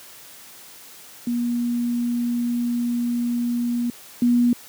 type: tone pair in turn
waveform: sine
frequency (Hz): 239.5 / 241.4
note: A#3 / B3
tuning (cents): +47 / -39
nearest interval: unison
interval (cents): 14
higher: second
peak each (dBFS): -20 / -14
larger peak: second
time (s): 1.27-3.9 / 4.22-4.53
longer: first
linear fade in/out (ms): 2
effects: white hiss -44 dBFS RMS until 4.68 s + high-pass 100 Hz 12 dB/octave